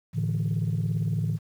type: chord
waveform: sine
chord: A suspended fourth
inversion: none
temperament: equal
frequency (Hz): 110 / 146.83 / 164.81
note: A2 / D3 / E3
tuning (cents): 0 / 0 / 0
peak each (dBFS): -26 / -28 / -27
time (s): 0.13-1.39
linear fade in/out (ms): 50
effects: tanh soft clip ceiling -19 dBFS + 9-bit